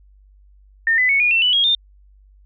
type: tone with pitch steps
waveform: sine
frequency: 1819 / 2007 / 2214 / 2442 / 2694 / 2972 / 3279 / 3617 Hz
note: A#6 / B6 / C#7 / D#7 / E7 / F#7 / G#7 / A7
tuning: -43 / +27 / -3 / -33 / +37 / +7 / -23 / +47 cents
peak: -13 dBFS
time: 0.87-1.75 s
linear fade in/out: 2 ms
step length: 110 ms
effects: added 49 Hz sine -47 dBFS peak until 2.45 s